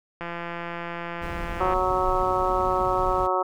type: click train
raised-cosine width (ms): 0.5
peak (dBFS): -18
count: 262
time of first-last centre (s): 0.21-1.736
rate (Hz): 171
type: noise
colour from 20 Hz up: brown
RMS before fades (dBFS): -33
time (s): 1.21-3.28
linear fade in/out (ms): 20
type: harmonic tone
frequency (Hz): 185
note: F#3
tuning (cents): 0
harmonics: 2 / 3 / 4 / 5 / 6 / 7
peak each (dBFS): -28 / -28 / -28 / -28 / -28 / -28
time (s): 1.6-3.43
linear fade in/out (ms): 10
effects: none